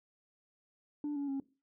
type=tone with pitch steps; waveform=sine; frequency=293.7 / 283.2 / 273.1 Hz; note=D4 / C#4 / C#4; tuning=0 / +37 / -26 cents; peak=-31 dBFS; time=1.04-1.4 s; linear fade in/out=2 ms; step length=120 ms; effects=noise-tail reverb RT60 0.3 s tail -19 dB re dry + tanh soft clip ceiling -32 dBFS